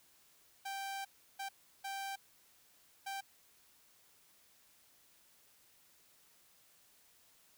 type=tone bursts at uneven times; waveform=sawtooth; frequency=784 Hz; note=G5; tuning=in tune; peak=-36 dBFS; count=4; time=0.65-1.05 / 1.39-1.49 / 1.84-2.16 / 3.06-3.21 s; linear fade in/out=10 ms; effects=white hiss -67 dBFS RMS until 7.57 s